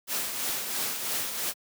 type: noise with tremolo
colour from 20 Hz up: white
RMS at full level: -29 dBFS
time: 0.07-1.54 s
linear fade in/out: 50 ms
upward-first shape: triangle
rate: 3 Hz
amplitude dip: 50%
effects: high-pass 150 Hz 12 dB/octave